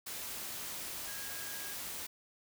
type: tone in noise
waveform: sine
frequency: 1638 Hz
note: G#6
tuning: 24 cents flat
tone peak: -49 dBFS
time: 1.07-1.74 s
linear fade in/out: 10 ms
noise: white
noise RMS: -42 dBFS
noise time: 0.06-2.07 s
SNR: -10 dB
effects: none